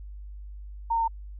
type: tone with pitch steps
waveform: sine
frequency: 920 / 914.2 / 908.4 Hz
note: A#5 / A#5 / A#5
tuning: -23 / -34 / -45 cents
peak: -22 dBFS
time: 0.9-1.08 s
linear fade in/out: 10 ms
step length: 60 ms
effects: added 50 Hz sine -38 dBFS peak until 1.39 s